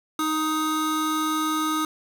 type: tone pair together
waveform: square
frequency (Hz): 311.1 / 1252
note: D#4 / D#6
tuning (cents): 0 / +10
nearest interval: 2 octaves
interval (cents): 2410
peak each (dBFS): -26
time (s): 0.19-1.85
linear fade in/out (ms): 2
effects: none